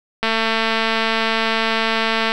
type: click train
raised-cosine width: 0.3 ms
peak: -3 dBFS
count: 469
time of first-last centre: 0.23-2.319 s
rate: 224 Hz
effects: none